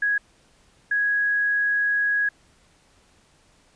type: tone bursts at uneven times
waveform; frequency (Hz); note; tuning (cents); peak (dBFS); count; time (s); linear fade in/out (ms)
sine; 1661.2; G#6; 0; -19; 2; 0.02-0.18 / 0.91-2.29; 5
effects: pink hiss -59 dBFS RMS until 3.75 s + resampled to 22050 Hz